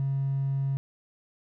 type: tone with hard clipping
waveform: triangle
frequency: 136.7 Hz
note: C#3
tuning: 24 cents flat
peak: -25 dBFS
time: 0-0.77 s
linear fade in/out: 0 ms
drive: 3 dB
effects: none